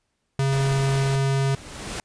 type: tone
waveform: square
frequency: 136.3 Hz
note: C#3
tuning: 29 cents flat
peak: -20 dBFS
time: 0.39-1.55 s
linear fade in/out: 2 ms
type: noise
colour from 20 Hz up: pink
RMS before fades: -34 dBFS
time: 0.52-1.16 s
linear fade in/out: 5 ms
type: noise with exponential growth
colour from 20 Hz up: pink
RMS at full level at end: -29 dBFS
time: 0.85-2 s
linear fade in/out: 1 ms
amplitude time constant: 250 ms
effects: pink hiss -74 dBFS RMS until 2.04 s + resampled to 22050 Hz